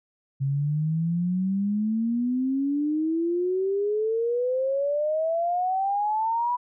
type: exponential sweep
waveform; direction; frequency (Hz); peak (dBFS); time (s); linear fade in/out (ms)
sine; up; 134.5 to 987.8; -22; 0.4-6.57; 20
effects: none